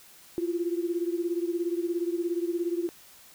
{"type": "beating tone pair", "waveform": "sine", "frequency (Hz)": [340, 357], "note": ["F4", "F4"], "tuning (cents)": [-46, 38], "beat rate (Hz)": 17, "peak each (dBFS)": [-28, -31], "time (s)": [0.38, 2.89], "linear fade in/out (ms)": 0, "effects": ["white hiss -53 dBFS RMS until 3.34 s"]}